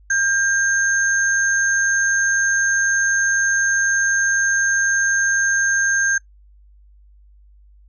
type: tone pair together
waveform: sine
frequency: 1597 / 6362 Hz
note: G6 / G8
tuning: +32 / +25 cents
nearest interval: 2 octaves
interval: 2393 cents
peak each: -16 / -22 dBFS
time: 0.1-6.18 s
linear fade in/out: 5 ms
effects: noise-tail reverb RT60 0.1 s tail -23 dB re dry + added 50 Hz sine -46 dBFS peak until 7.88 s